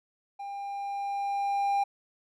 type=tone with level ramp; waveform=triangle; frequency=800 Hz; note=G5; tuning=35 cents sharp; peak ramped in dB=-34 to -21 dBFS; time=0.39-1.84 s; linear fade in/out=10 ms; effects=none